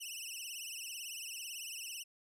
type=tone with vibrato; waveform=15% pulse; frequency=2794 Hz; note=F7; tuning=in tune; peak=-35 dBFS; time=0-2.04 s; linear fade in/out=20 ms; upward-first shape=triangle; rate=18 Hz; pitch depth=160 cents each way; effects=none